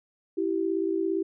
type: tone pair together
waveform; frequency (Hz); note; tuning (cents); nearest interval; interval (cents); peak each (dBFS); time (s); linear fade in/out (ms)
sine; 329.6 / 387.1; E4 / G4; 0 / -22; minor third; 278; -27; 0.37-1.23; 10
effects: none